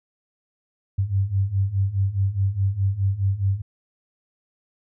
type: beating tone pair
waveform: sine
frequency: 95 / 99.8 Hz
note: F#2 / G2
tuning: +46 / +32 cents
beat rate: 4.8 Hz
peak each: -24 / -21 dBFS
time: 0.98-3.62 s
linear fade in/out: 10 ms
effects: none